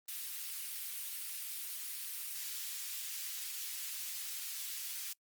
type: high-pass noise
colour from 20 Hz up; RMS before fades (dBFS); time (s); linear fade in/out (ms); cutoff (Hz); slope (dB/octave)
white; -42; 0.08-5.13; 5; 2300; 12
effects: noise-tail reverb RT60 0.1 s tail -24 dB re dry + Opus 32 kbps